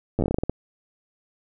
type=slowing click train; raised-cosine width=2 ms; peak=-10 dBFS; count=12; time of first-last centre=0.19-0.496 s; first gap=9 ms; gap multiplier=1.21; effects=none